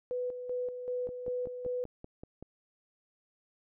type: tone with tremolo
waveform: sine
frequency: 496.6 Hz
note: B4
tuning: 9 cents sharp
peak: -31 dBFS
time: 0.11-1.84 s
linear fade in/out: 0 ms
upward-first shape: square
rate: 2.6 Hz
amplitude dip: 55%
type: click train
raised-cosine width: 2 ms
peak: -31 dBFS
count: 8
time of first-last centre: 1.09-2.426 s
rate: 5.24 Hz
effects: none